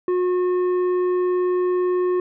triangle tone with tanh clipping, 361.8 Hz, F#4, 39 cents flat, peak -19 dBFS, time 0.08-2.2 s, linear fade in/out 2 ms, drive 12 dB, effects none

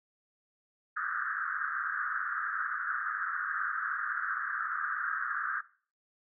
white band-pass noise, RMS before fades -34 dBFS, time 0.96-5.61 s, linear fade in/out 10 ms, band 1200 to 1700 Hz, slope 96 dB/octave, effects noise-tail reverb RT60 0.4 s tail -17 dB re dry

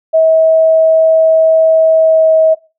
sine tone with pitch glide, 643 to 638.6 Hz, E5 to D#5, -43 to +45 cents, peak -5 dBFS, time 0.13-2.55 s, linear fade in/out 20 ms, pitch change -12 cents, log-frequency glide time 1.94-2.33 s, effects noise-tail reverb RT60 0.3 s tail -20 dB re dry

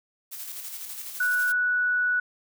blue noise with tremolo, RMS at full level -36 dBFS, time 0.31-1.53 s, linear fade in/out 20 ms, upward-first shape square, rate 12 Hz, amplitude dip 35%
sine tone, 1475 Hz, F#6, 6 cents flat, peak -21 dBFS, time 1.2-2.2 s, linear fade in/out 5 ms
effects none

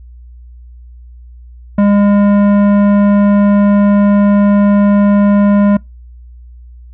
triangle tone with tanh clipping, 203.2 Hz, G#3, 38 cents flat, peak -8 dBFS, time 1.78-5.77 s, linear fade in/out 5 ms, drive 18 dB, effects noise-tail reverb RT60 0.2 s tail -25 dB re dry + added 60 Hz sine -32 dBFS peak until 6.93 s

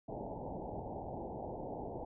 white low-pass noise, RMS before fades -43 dBFS, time 0.08-2.05 s, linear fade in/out 5 ms, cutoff 880 Hz, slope 96 dB/octave, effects none

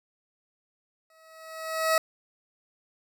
20% pulse tone with exponential growth, 642 Hz, E5, 46 cents flat, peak -14 dBFS, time 1.1-1.98 s, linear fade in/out 2 ms, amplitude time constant 190 ms, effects none

